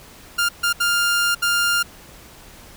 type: tone bursts at uneven times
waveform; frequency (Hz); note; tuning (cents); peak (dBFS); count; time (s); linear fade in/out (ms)
sawtooth; 1400; F6; +4; -13; 4; 0.38-0.49 / 0.63-0.73 / 0.8-1.35 / 1.42-1.83; 10
effects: pink hiss -44 dBFS RMS until 2.76 s